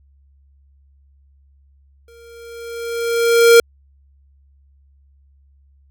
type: tone with exponential growth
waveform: square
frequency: 466.2 Hz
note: A#4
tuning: in tune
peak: -5 dBFS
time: 2.08-3.6 s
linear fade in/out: 2 ms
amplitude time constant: 330 ms
effects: added 69 Hz sine -50 dBFS peak until 5.9 s